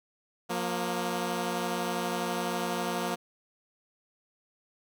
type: tone pair together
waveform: 10% pulse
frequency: 178.53 / 234 Hz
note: F3 / A#3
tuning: +38 / +7 cents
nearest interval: perfect fourth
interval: 469 cents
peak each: -24 dBFS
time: 0.49-3.16 s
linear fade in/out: 20 ms
effects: none